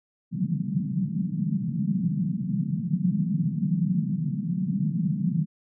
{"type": "band-pass noise", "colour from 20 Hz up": "white", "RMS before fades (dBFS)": -26, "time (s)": [0.31, 5.46], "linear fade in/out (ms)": 50, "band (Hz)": [150, 200], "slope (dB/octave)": 48, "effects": []}